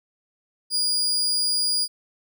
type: tone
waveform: 35% pulse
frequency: 4860 Hz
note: D#8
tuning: 42 cents flat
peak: -19 dBFS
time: 0.7-1.88 s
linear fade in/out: 50 ms
effects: none